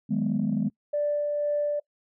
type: chord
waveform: sine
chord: G# minor seventh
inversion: second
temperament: equal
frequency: 155.56 / 185 / 207.7 / 246.9 Hz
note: D#3 / F#3 / G#3 / B3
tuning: 0 / 0 / 0 / 0 cents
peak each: -30 / -31 / -25 / -28 dBFS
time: 0.09-0.7 s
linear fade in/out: 20 ms
type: tone with tremolo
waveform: sine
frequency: 587.3 Hz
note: D5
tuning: in tune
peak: -22 dBFS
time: 0.93-1.8 s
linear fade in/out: 10 ms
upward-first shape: sine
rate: 2 Hz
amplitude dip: 25%
effects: noise-tail reverb RT60 0.1 s tail -24 dB re dry + tanh soft clip ceiling -17 dBFS

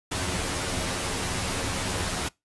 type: noise with comb filter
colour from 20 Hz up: pink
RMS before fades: -29 dBFS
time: 0.11-2.29 s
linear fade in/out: 10 ms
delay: 11 ms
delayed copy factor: +0.7
effects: noise-tail reverb RT60 0.2 s tail -23 dB re dry + resampled to 24000 Hz

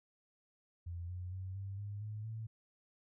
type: tone with pitch steps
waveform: sine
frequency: 86.3 / 90.02 / 93.89 / 97.94 / 102.16 / 106.56 / 111.14 Hz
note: F2 / F#2 / F#2 / G2 / G#2 / G#2 / A2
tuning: -20 / -47 / +26 / -1 / -28 / +45 / +18 cents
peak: -40 dBFS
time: 0.86-2.47 s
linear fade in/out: 10 ms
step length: 230 ms
effects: none

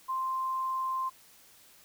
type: tone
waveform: sine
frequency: 1046.5 Hz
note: C6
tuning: in tune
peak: -29 dBFS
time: 0.08-1.1 s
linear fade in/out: 20 ms
effects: white hiss -58 dBFS RMS until 1.84 s

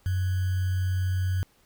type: tone with sample-and-hold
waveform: sine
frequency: 92.5 Hz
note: F#2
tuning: in tune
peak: -23 dBFS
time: 0.06-1.43 s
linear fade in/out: 0 ms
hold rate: 1575 Hz
effects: pink hiss -63 dBFS RMS until 1.65 s

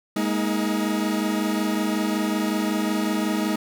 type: chord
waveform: 40% pulse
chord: Ab suspended second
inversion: none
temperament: equal with one note detuned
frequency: 207.7 / 233.1 / 316.2 Hz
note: Ab3 / Bb3 / Eb4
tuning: 0 / 0 / +28 cents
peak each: -24 / -28 / -25 dBFS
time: 0.16-3.56 s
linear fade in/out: 5 ms
effects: none

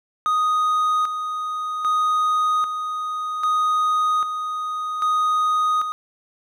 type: tone with tremolo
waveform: triangle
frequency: 1244.5 Hz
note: D#6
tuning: in tune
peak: -15 dBFS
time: 0.26-5.92 s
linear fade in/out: 0 ms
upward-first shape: square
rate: 0.63 Hz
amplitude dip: 55%
effects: none

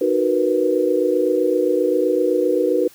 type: chord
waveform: sine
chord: B major seventh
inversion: first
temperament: equal with one note detuned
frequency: 308.8 / 370 / 466.2 / 493.9 Hz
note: D#4 / F#4 / A#4 / B4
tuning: -13 / 0 / 0 / 0 cents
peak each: -22 / -20 / -23 / -19 dBFS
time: 0.01-2.88 s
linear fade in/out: 5 ms
effects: white hiss -48 dBFS RMS until 2.94 s

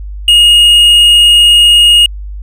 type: tone with tanh clipping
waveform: triangle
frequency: 2864 Hz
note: F7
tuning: 43 cents sharp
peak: -3 dBFS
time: 0.28-2.06 s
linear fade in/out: 2 ms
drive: 9 dB
effects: added 50 Hz sine -20 dBFS peak until 2.42 s

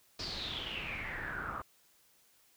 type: noise with low-pass filter sweep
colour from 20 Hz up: pink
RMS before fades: -40 dBFS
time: 0.19-1.62 s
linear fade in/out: 5 ms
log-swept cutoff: 4900 to 1200 Hz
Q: 9.5
effects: white hiss -67 dBFS RMS until 2.56 s

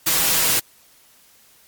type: noise with comb filter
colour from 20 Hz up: white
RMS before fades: -18 dBFS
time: 0.06-0.6 s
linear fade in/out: 10 ms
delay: 6.2 ms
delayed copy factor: +0.6
effects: white hiss -53 dBFS RMS until 1.67 s + MP3 96 kbps

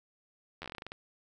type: slowing click train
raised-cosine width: 0.3 ms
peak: -25 dBFS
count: 12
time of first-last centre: 0.62-0.919 s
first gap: 11 ms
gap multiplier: 1.17
effects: 11-bit

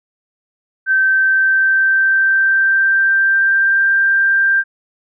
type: tone with pitch glide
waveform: sine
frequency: 1549 to 1582.5 Hz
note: G6 to G6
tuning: -21 to +16 cents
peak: -10 dBFS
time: 0.86-4.64 s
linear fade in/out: 50 ms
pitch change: +37 cents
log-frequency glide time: 0.97-3.9 s
effects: none

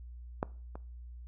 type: clicks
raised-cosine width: 1 ms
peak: -16 / -29 dBFS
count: 2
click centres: 0.429 / 0.755 s
effects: noise-tail reverb RT60 0.4 s tail -21 dB re dry + added 60 Hz sine -44 dBFS peak until 1.27 s

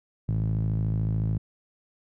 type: tone with band-pass filter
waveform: sawtooth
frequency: 53.8 Hz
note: A1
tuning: 38 cents flat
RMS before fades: -26 dBFS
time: 0.28-1.38 s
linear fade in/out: 10 ms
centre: 130 Hz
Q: 4.3
effects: none

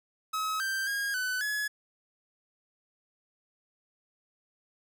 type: tone with pitch steps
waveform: 45% pulse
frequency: 1280 / 1568 / 1631 / 1504 / 1694 Hz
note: D#6 / G6 / G#6 / F#6 / G#6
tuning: +49 / 0 / -32 / +28 / +34 cents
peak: -29 dBFS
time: 0.33-1.68 s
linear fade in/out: 10 ms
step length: 270 ms
effects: none

